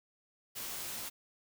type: noise with comb filter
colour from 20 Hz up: white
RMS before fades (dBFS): -41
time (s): 0.55-1.1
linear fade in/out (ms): 20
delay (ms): 16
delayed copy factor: -0.5
effects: none